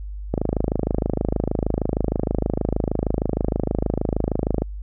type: click train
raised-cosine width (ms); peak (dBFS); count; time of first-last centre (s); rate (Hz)
2; -7; 114; 0.34-4.62; 26.4
effects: added 50 Hz sine -29 dBFS peak until 4.82 s